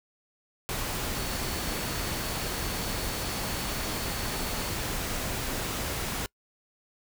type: tone in noise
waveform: sine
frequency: 4435 Hz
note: C#8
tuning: in tune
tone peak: -43 dBFS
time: 1.15-4.75 s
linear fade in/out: 0 ms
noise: pink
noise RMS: -32 dBFS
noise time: 0.69-6.26 s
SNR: -14 dB
effects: noise-tail reverb RT60 0.1 s tail -25 dB re dry